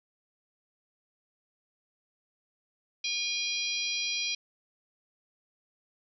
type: harmonic tone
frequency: 811 Hz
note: G#5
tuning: 41 cents flat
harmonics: 3 / 4 / 5 / 6 / 7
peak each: -34 / -35 / -36 / -37 / -37 dBFS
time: 3.04-4.35 s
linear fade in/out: 5 ms
effects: none